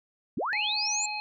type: linear sweep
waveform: sine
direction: up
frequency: 130.81 to 7459 Hz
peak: -27 dBFS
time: 0.37-1.06 s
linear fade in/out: 5 ms
type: harmonic tone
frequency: 842 Hz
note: G#5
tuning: 24 cents sharp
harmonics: 1 / 3 / 5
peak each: -35 / -34 / -37 dBFS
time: 0.53-1.2 s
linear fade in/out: 0 ms
effects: none